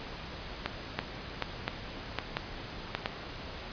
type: two click trains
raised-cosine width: 0.3 ms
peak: -13 / -13 dBFS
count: 4 / 4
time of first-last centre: 0.99-3.059 / 0.66-2.95 s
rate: 1.45 / 1.31 Hz
effects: pink hiss -42 dBFS RMS until 3.72 s + resampled to 11025 Hz